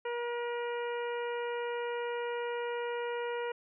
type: harmonic tone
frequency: 477.4 Hz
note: A#4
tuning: 41 cents sharp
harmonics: 1 / 2 / 3 / 4 / 5 / 6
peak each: -34 / -40 / -44 / -46 / -48 / -50 dBFS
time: 0.05-3.52 s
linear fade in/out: 5 ms
effects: none